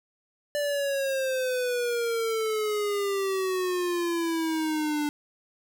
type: exponential sweep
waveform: square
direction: down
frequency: 587.3 to 293.7 Hz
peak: -26 dBFS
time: 0.55-5.09 s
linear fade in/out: 0 ms
effects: none